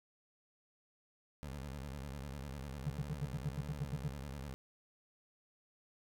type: tone with vibrato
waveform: 20% pulse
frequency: 69.3 Hz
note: C#2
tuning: in tune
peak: -38 dBFS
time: 1.43-4.54 s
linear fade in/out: 0 ms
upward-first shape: square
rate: 10 Hz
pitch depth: 120 cents each way
type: tone bursts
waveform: triangle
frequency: 146.83 Hz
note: D3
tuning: in tune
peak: -32 dBFS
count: 11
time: 2.86-4.084 s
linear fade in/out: 10 ms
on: 44 ms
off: 74 ms
effects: none